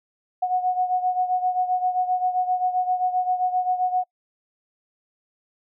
sine beating tone pair, 731 / 738.6 Hz, F#5 / F#5, -21 / -3 cents, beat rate 7.6 Hz, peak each -21 / -26 dBFS, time 0.42-4.04 s, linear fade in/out 10 ms, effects noise-tail reverb RT60 0.1 s tail -26 dB re dry

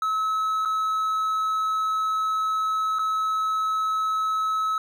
triangle tone with dropouts, 1292 Hz, E6, 35 cents flat, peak -20 dBFS, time 0.02-4.78 s, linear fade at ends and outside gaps 2 ms, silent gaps 0.651-0.656 / 2.987-2.992 s, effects none

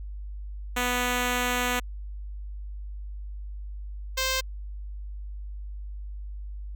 5% pulse tone pair in turn, 246.9 / 523.2 Hz, B3 / C5, 0 / 0 cents, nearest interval octave + minor second, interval 1300 cents, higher second, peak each -13 dBFS, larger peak neither, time 0.76-1.8 / 4.17-4.41 s, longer first, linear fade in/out 10 ms, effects added 50 Hz sine -34 dBFS peak until 6.75 s

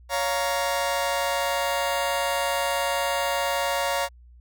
sawtooth chord, Bb minor, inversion first, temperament just, 559.4 / 699.2 / 932.3 Hz, Db5 / F5 / Bb5, +16 / +2 / 0 cents, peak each -23 / -25 / -24 dBFS, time 0.09-4.09 s, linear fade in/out 50 ms, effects added 60 Hz sine -47 dBFS peak until 4.4 s

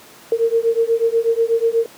sine beating tone pair, 454.8 / 463 Hz, A#4 / A#4, -43 / -12 cents, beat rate 8.2 Hz, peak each -17 dBFS, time 0.32-1.86 s, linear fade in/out 2 ms, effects pink hiss -43 dBFS RMS until 1.97 s + high-pass 200 Hz 12 dB/octave

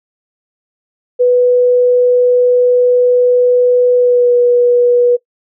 sine tone with pitch glide, 493.9 to 486.3 Hz, B4 to B4, 0 to -27 cents, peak -6 dBFS, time 1.19-5.17 s, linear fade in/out 20 ms, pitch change -27 cents, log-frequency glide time 3.96-4.33 s, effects noise-tail reverb RT60 0.1 s tail -21 dB re dry

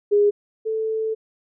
sine tone pair in turn, 411.2 / 440.6 Hz, G#4 / A4, -17 / +2 cents, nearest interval minor second, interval 119 cents, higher second, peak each -13 / -21 dBFS, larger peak first, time 0.11-0.31 / 0.65-1.15 s, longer second, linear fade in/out 20 ms, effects none

